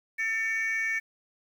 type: tone pair together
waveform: sine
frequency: 1791 / 2254 Hz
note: A6 / C#7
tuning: +30 / +28 cents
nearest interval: major third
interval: 398 cents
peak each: -27 dBFS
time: 0.18-1 s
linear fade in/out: 20 ms
effects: tanh soft clip ceiling -23 dBFS + 9-bit